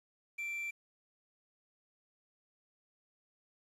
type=tone with quantisation; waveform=triangle; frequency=2349 Hz; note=D7; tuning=in tune; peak=-35 dBFS; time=0.38-0.71 s; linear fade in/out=10 ms; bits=10; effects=resampled to 32000 Hz